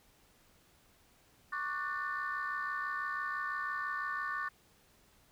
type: chord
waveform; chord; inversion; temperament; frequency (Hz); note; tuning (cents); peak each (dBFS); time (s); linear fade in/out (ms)
sine; D major seventh; third; equal with one note detuned; 1108.7 / 1174.7 / 1480 / 1789.7; C#6 / D6 / F#6 / A6; 0 / 0 / 0 / +29; -40 / -39 / -40 / -38; 1.52-4.49; 10
effects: tanh soft clip ceiling -27 dBFS + pink hiss -66 dBFS RMS until 5.31 s